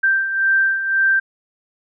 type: beating tone pair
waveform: sine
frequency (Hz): 1568 / 1569.9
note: G6 / G6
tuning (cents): 0 / +2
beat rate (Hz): 1.9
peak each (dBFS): -22 / -15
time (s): 0.03-1.2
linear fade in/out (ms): 10
effects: none